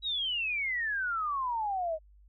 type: exponential sweep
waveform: sine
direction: down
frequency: 3911 to 614 Hz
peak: -29 dBFS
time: 0.02-1.99 s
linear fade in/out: 50 ms
effects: added 50 Hz sine -55 dBFS peak until 2.28 s